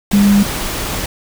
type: tone in noise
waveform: sine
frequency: 202 Hz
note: G#3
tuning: 48 cents flat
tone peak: -7 dBFS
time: 0.13-0.43 s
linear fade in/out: 5 ms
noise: pink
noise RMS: -21 dBFS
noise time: 0.11-1.06 s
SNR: +11 dB
effects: none